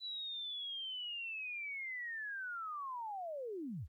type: linear sweep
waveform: sine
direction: down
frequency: 3983 to 51.91 Hz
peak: -40 dBFS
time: 0-3.88 s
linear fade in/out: 50 ms
effects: 13-bit